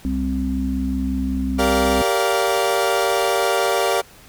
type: harmonic tone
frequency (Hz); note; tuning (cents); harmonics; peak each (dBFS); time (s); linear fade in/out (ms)
65.41; C2; 0; 1 / 3 / 4; -24 / -26 / -22; 0.05-2.02; 0
type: chord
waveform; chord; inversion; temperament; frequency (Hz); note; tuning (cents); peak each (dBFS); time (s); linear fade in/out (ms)
30% pulse; G minor seventh; none; equal with one note detuned; 392 / 466.2 / 577.6 / 698.5; G4 / Bb4 / D5 / F5; 0 / 0 / -29 / 0; -20; 1.58-4.02; 20
effects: pink hiss -46 dBFS RMS until 4.28 s